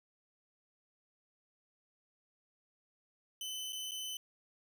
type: tone with dropouts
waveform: sawtooth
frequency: 3034 Hz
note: F#7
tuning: 43 cents sharp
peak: -36 dBFS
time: 3.41-4.17 s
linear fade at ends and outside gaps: 2 ms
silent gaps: 3.724-3.729 / 3.911-3.917 s
effects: none